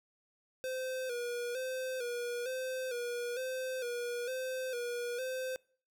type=tone with vibrato; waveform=square; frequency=498.5 Hz; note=B4; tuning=16 cents sharp; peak=-36 dBFS; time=0.64-5.56 s; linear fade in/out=0 ms; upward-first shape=square; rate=1.1 Hz; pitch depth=62 cents each way; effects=noise-tail reverb RT60 0.5 s tail -25 dB re dry